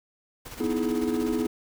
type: noise with tremolo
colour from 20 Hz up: pink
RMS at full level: -39 dBFS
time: 0.45-1.47 s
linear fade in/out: 10 ms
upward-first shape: square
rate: 16 Hz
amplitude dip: 50%
type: chord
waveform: triangle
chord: E major seventh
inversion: second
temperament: equal with one note detuned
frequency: 246.9 / 311.1 / 329.6 / 423.5 Hz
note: B3 / D#4 / E4 / G#4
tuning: 0 / 0 / 0 / +34 cents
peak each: -26 / -29 / -28 / -28 dBFS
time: 0.6-1.47 s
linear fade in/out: 5 ms
effects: none